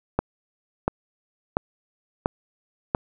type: click train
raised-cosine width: 1 ms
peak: -6 dBFS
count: 5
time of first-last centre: 0.19-2.949 s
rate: 1.45 Hz
effects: none